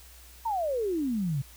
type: exponential sweep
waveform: sine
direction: down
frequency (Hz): 950 to 128.7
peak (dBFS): -26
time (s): 0.45-1.42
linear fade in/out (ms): 10
effects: added 60 Hz sine -51 dBFS peak until 1.56 s + white hiss -53 dBFS RMS until 1.56 s